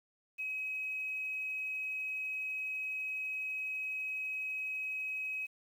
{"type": "tone with quantisation", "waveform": "sine", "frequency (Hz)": 2544, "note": "D#7", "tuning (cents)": 38, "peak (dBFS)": -35, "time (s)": [0.38, 5.47], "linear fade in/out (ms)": 20, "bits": 10, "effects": []}